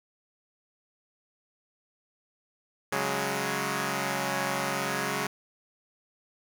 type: chord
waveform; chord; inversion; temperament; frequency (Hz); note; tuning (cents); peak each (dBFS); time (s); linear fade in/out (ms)
5% pulse; C# suspended fourth; none; equal; 138.59 / 185 / 207.7; C#3 / F#3 / G#3; 0 / 0 / 0; -21; 2.92-5.27; 5
effects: none